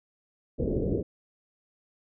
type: low-pass noise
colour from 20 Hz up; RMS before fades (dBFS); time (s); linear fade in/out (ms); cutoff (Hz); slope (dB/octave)
white; -28; 0.58-1.03; 20; 500; 48
effects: none